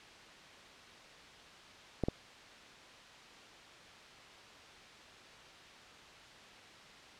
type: clicks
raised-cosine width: 2 ms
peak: -18 / -18 dBFS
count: 2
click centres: 2.037 / 2.085 s
effects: white hiss -54 dBFS RMS until 7.19 s + low-pass 4000 Hz 12 dB/octave